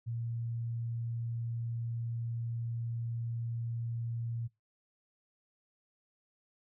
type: tone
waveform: sine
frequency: 116.54 Hz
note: A#2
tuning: in tune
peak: -34 dBFS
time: 0.06-4.48 s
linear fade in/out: 20 ms
effects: noise-tail reverb RT60 0.2 s tail -21 dB re dry